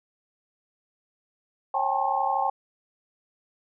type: tone cluster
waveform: sine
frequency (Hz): 546 / 771 / 803 / 876 / 1075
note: C#5 / G5 / G5 / A5 / C6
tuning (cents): -26 / -29 / +41 / -8 / +47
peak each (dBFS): -34 / -30 / -26 / -28 / -30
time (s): 1.74-2.5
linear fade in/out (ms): 5
effects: none